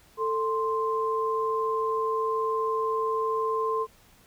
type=tone pair together; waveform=sine; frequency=443.6 / 1046.5 Hz; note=A4 / C6; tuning=+14 / 0 cents; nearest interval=octave + minor third; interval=1486 cents; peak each=-27 dBFS; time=0.17-3.87 s; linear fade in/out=50 ms; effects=pink hiss -58 dBFS RMS until 4.26 s